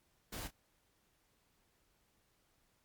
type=noise with echo; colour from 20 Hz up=pink; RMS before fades=-44 dBFS; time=0.32-0.48 s; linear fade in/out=10 ms; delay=30 ms; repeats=1; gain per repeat=-13 dB; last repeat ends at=0.51 s; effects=pink hiss -75 dBFS RMS until 2.84 s + MP3 96 kbps